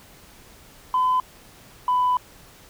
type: tone pair in turn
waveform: sine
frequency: 1014 / 997.2 Hz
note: B5 / B5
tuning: +45 / +16 cents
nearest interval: unison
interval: 29 cents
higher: first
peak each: -16 dBFS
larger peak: neither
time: 0.94-1.2 / 1.88-2.17 s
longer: second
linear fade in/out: 2 ms
effects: tanh soft clip ceiling -14 dBFS + pink hiss -49 dBFS RMS until 2.69 s